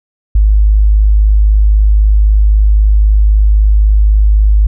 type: tone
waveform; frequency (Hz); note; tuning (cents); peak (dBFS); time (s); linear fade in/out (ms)
sine; 51.91; G#1; 0; -4; 0.35-4.67; 5
effects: none